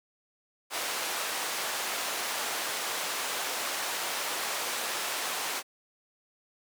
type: band-pass noise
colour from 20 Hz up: pink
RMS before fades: -33 dBFS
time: 0.7-5.63 s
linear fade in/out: 50 ms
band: 650 to 14000 Hz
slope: 12 dB/octave
effects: none